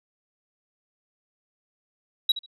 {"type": "tone with echo", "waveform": "sine", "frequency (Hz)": 3873, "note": "B7", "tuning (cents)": -35, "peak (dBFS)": -14, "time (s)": [2.29, 2.32], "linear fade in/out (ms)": 5, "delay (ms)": 71, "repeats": 2, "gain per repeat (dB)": -15, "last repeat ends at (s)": 2.462, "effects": ["tanh soft clip ceiling -15 dBFS"]}